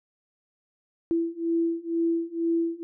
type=beating tone pair; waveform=sine; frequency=332.5 / 334.6 Hz; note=E4 / E4; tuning=+15 / +26 cents; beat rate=2.1 Hz; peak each=-27 / -26 dBFS; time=1.11-2.83 s; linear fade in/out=0 ms; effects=none